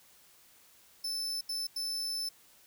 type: tone bursts at uneven times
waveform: 40% pulse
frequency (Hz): 5274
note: E8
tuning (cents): 0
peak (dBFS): -32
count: 3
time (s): 1.04-1.41 / 1.49-1.67 / 1.76-2.29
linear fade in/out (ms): 5
effects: white hiss -61 dBFS RMS until 2.66 s